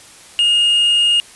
triangle tone with quantisation, 2846 Hz, F7, 32 cents sharp, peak -9 dBFS, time 0.39-1.2 s, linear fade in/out 0 ms, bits 6, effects white hiss -41 dBFS RMS until 1.35 s + resampled to 24000 Hz

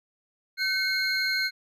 triangle tone cluster, 1526 / 2172 / 4191 Hz, G6 / C#7 / C8, -47 / -36 / +2 cents, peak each -27 dBFS, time 0.57-1.51 s, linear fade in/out 50 ms, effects none

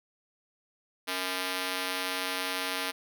5% pulse ring-modulated tone, 370 Hz, F#4, in tune, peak -16 dBFS, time 1.07-2.92 s, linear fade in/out 20 ms, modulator 94 Hz, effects none

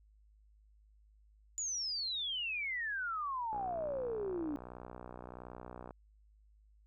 sine exponential sweep, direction down, 7040 to 283.7 Hz, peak -35 dBFS, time 1.58-4.56 s, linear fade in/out 0 ms
click train, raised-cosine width 1 ms, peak -33 dBFS, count 147, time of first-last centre 3.53-5.908 s, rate 61.4 Hz
effects added 52 Hz sine -62 dBFS peak until 6.86 s

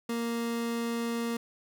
30% pulse tone, 233.1 Hz, A#3, in tune, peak -27 dBFS, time 0.09-1.37 s, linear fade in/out 5 ms, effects none

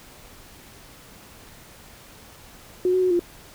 sine tone with pitch steps, 364 / 370.7 / 367.3 / 348.5 Hz, F#4 / F#4 / F#4 / F4, -28 / +3 / -13 / -4 cents, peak -17 dBFS, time 2.85-3.194 s, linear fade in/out 2 ms, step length 86 ms, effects pink hiss -47 dBFS RMS until 3.54 s

